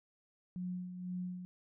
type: tone with tremolo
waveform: sine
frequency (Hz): 180.8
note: F#3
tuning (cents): -40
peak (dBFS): -36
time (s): 0.56-1.45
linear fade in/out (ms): 0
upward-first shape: sine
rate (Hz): 2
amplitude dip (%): 55
effects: none